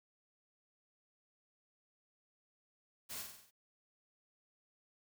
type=noise with echo; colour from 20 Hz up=white; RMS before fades=-45 dBFS; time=3.09-3.23 s; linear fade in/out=20 ms; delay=47 ms; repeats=6; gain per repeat=-4 dB; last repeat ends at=3.512 s; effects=none